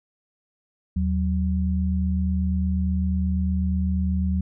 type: tone pair together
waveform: sine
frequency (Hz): 78.24 / 186.5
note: D#2 / F#3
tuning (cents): +10 / +14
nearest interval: octave + minor third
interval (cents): 1504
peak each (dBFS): -22 / -24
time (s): 0.96-4.41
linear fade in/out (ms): 5
effects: none